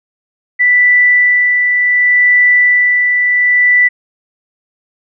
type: tone with tremolo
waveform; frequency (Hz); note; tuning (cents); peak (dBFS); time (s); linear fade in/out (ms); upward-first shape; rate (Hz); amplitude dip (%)
sine; 1975.5; B6; 0; -5; 0.59-3.89; 20; sine; 0.68; 35
effects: none